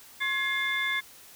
sine tone cluster, 1076 / 1687 / 2120 / 3513 Hz, C6 / G#6 / C7 / A7, +48 / +27 / +22 / -3 cents, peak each -36 / -30 / -28 / -33 dBFS, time 0.2-1.01 s, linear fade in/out 20 ms, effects tanh soft clip ceiling -18 dBFS + white hiss -51 dBFS RMS until 1.35 s

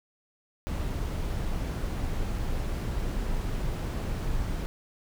brown noise, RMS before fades -30 dBFS, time 0.67-4.66 s, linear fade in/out 0 ms, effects none

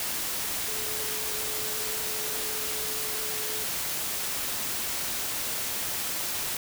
sine tone in noise, 431.4 Hz, A4, 34 cents flat, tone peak -41 dBFS, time 0.68-3.64 s, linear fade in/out 2 ms, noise white, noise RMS -31 dBFS, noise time 0-6.57 s, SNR -13 dB, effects none

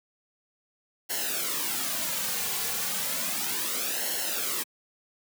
white noise with flanger, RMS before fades -30 dBFS, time 1.09-4.64 s, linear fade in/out 20 ms, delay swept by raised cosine 0.82 to 3.22 ms, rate 0.33 Hz, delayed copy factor -0.7, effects high-pass 150 Hz 12 dB/octave

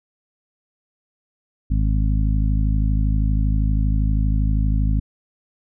harmonic tone, 52.6 Hz, G#1, 23 cents sharp, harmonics 1 / 2 / 3 / 4 / 5, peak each -17 / -23 / -27 / -29 / -31 dBFS, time 1.7-5 s, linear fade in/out 10 ms, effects none

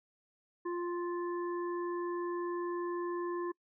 harmonic tone, 349.3 Hz, F4, in tune, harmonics 1 / 3 / 5, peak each -34 / -41 / -50 dBFS, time 0.65-3.52 s, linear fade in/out 10 ms, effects noise-tail reverb RT60 0.1 s tail -25 dB re dry

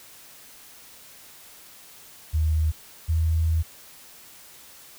sine tone pair in turn, 78.2 / 80.91 Hz, D#2 / E2, +9 / -32 cents, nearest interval minor second, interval 59 cents, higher second, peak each -19 dBFS, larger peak neither, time 2.33-2.72 / 3.08-3.63 s, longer second, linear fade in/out 20 ms, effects white hiss -48 dBFS RMS until 4.98 s

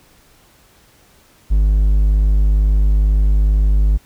triangle tone, 51.1 Hz, G#1, 27 cents flat, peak -8 dBFS, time 1.5-3.98 s, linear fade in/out 20 ms, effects pink hiss -51 dBFS RMS until 4.05 s

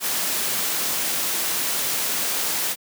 white noise, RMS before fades -24 dBFS, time 0-2.76 s, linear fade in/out 50 ms, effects high-pass 150 Hz 12 dB/octave

